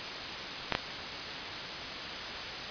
clicks, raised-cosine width 0.3 ms, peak -10 dBFS, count 2, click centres 0.723 / 0.751 s, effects white hiss -37 dBFS RMS until 2.7 s + resampled to 11025 Hz

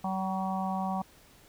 harmonic tone with a mistuned harmonic, 190 Hz, F#3, 46 cents sharp, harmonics 1 / 3 / 4 / 5 / 6, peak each -32 / -43 / -33 / -38 / -40 dBFS, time 0.04-1.02 s, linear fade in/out 5 ms, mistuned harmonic 6, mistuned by -22 cents, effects pink hiss -58 dBFS RMS until 1.48 s

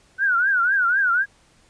sine tone with vibrato, 1495 Hz, F#6, 17 cents sharp, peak -16 dBFS, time 0.18-1.26 s, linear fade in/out 50 ms, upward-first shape triangle, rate 4 Hz, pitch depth 180 cents each way, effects pink hiss -57 dBFS RMS until 1.69 s + resampled to 22050 Hz

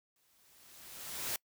white noise with exponential growth, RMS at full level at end -35 dBFS, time 0.16-1.36 s, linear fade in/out 1 ms, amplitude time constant 260 ms, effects noise-tail reverb RT60 0.1 s tail -25 dB re dry

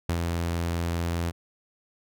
sawtooth tone with ADSR envelope, 84.9 Hz, F2, 48 cents flat, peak -19 dBFS, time 0.09-1.32 s, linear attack 3 ms, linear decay 69 ms, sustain -3 dB, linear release 32 ms, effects none

